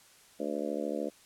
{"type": "harmonic tone", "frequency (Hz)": 73.42, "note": "D2", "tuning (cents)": 0, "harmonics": [3, 4, 5, 6, 7, 8, 9], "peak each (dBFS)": [-39, -37, -40, -41, -37, -39, -44], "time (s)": [0.39, 1.1], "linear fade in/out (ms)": 20, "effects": ["white hiss -59 dBFS RMS until 1.25 s", "low-pass 11000 Hz 12 dB/octave"]}